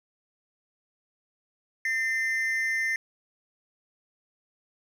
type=tone pair together; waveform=triangle; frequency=1812 / 2073 Hz; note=A#6 / C7; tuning=-50 / -17 cents; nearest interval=major second; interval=233 cents; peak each=-26 dBFS; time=1.85-2.96 s; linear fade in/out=2 ms; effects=none